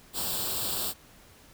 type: noise with comb filter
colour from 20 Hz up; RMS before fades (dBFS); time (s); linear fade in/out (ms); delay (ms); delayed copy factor
white; -31; 0.13-0.94; 50; 0.24; +0.75
effects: pink hiss -55 dBFS RMS until 1.53 s